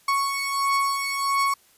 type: beating tone pair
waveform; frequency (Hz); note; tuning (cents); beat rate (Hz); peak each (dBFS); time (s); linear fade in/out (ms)
35% pulse; 1107 / 1108.5; C#6 / C#6; -3 / 0; 1.5; -25 / -22; 0.08-1.54; 5
effects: white hiss -58 dBFS RMS until 1.77 s + resampled to 32000 Hz